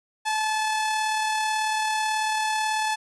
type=tone with amplitude modulation; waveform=sawtooth; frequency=866 Hz; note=A5; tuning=28 cents flat; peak=-18 dBFS; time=0.25-2.96 s; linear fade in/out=20 ms; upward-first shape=sine; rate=38.2 Hz; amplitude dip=25%; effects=resampled to 24000 Hz